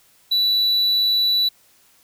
triangle tone, 3951 Hz, B7, in tune, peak -14 dBFS, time 0.31-1.49 s, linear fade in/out 10 ms, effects white hiss -56 dBFS RMS until 2.03 s

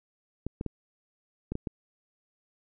clicks, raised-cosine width 3 ms, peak -19 dBFS, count 6, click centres 0.466 / 0.611 / 0.663 / 1.52 / 1.554 / 1.672 s, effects none

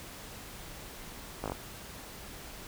slowing click train, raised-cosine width 1 ms, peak -20 dBFS, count 5, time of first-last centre 1.44-1.52 s, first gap 18 ms, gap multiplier 1.07, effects pink hiss -46 dBFS RMS until 2.67 s

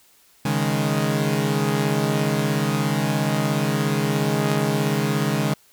sawtooth chord, C# suspended second, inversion none, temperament equal, 138.59 / 155.56 / 207.7 Hz, C#3 / D#3 / G#3, 0 / 0 / 0 cents, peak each -20 dBFS, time 0.45-5.54 s, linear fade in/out 5 ms, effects white hiss -56 dBFS RMS until 5.72 s

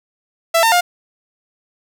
sawtooth tone with pitch steps, 665 / 907 / 708 Hz, E5 / A#5 / F5, +15 / -48 / +23 cents, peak -7 dBFS, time 0.54-0.81 s, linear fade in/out 10 ms, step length 90 ms, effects none

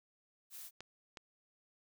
blue noise, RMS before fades -49 dBFS, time 0.5-0.71 s, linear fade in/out 50 ms
clicks, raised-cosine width 0.2 ms, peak -29 / -30 dBFS, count 2, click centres 0.806 / 1.172 s
effects none

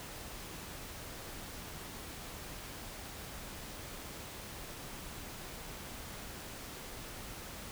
silence, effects pink hiss -46 dBFS RMS until 7.71 s

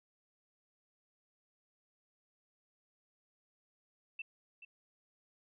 sine tone with echo, 2673 Hz, E7, 23 cents sharp, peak -39 dBFS, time 4.19-4.22 s, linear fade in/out 5 ms, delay 430 ms, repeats 1, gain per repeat -11 dB, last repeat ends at 4.65 s, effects none

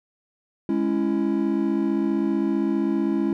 triangle chord, C# minor, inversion second, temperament just, 207.9 / 277.2 / 332.6 Hz, G#3 / C#4 / E4, +2 / 0 / +16 cents, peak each -23 / -23 / -22 dBFS, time 0.69-3.33 s, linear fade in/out 2 ms, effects none

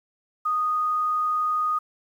sine tone, 1239 Hz, D#6, 8 cents flat, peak -21 dBFS, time 0.45-1.79 s, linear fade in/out 10 ms, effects 9-bit

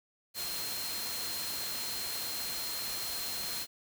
sine tone in noise, 4190 Hz, C8, 2 cents sharp, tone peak -39 dBFS, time 0.34-3.67 s, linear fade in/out 50 ms, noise white, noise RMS -38 dBFS, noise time 0.34-3.67 s, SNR -4 dB, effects none

